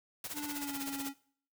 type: noise with tremolo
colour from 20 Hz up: white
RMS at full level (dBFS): -39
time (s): 0.24-1.09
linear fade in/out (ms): 2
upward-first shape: sine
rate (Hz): 16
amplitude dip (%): 80
type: tone with pitch glide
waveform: square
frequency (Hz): 293.7 to 277.2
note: D4 to C#4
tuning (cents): 0 to 0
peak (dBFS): -39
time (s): 0.33-1.14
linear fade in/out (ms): 50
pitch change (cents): -100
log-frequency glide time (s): 0.46-0.81
effects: noise-tail reverb RT60 0.5 s tail -19 dB re dry